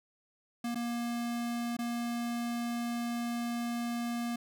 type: tone with dropouts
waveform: square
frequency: 236.9 Hz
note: A#3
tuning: 28 cents sharp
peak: -33 dBFS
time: 0.64-4.36 s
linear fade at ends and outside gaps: 5 ms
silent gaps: 0.747-0.755 / 1.768-1.788 s
effects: none